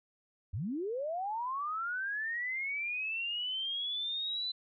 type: linear sweep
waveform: sine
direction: up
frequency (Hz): 74 to 4033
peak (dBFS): -33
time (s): 0.53-4.52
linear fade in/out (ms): 10
effects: none